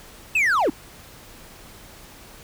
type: linear sweep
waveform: triangle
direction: down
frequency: 2702 to 233.1 Hz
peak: -15 dBFS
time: 0.35-0.7 s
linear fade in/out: 5 ms
effects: pink hiss -45 dBFS RMS until 2.43 s